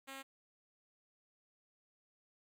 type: tone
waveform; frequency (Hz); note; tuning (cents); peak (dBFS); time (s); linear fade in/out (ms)
5% pulse; 270; C#4; -45; -35; 0.07-0.23; 20
effects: none